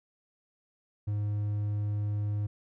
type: tone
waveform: triangle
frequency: 103.83 Hz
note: G#2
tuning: in tune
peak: -26 dBFS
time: 1.07-2.47 s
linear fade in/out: 10 ms
effects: none